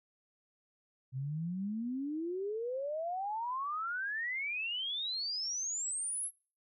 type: exponential sweep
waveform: sine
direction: up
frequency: 126.4 to 11330 Hz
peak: -34 dBFS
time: 1.12-6.31 s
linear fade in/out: 50 ms
effects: noise-tail reverb RT60 0.4 s tail -24 dB re dry